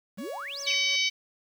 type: exponential two-way sweep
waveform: sine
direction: up then down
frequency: 174.61 to 6330 to 1839 Hz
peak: -34 dBFS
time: 0.17-0.75 s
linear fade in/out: 20 ms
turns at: 0.61 s
type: tone with tremolo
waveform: sawtooth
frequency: 561 Hz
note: C#5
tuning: 21 cents sharp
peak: -35 dBFS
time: 0.18-0.96 s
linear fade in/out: 5 ms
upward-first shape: triangle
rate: 2.6 Hz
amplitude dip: 70%
type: harmonic tone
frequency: 759 Hz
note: F#5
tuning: 44 cents sharp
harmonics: 3 / 4 / 5 / 6 / 7 / 8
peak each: -27 / -29 / -31 / -33 / -34 / -35 dBFS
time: 0.66-1.1 s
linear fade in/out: 20 ms
effects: 9-bit